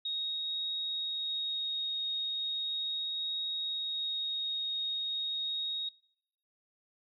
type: tone with vibrato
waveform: sine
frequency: 3751 Hz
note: A#7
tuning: 10 cents sharp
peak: -32 dBFS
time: 0.05-5.89 s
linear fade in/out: 5 ms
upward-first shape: triangle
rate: 0.37 Hz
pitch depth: 8 cents each way
effects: noise-tail reverb RT60 0.7 s tail -25 dB re dry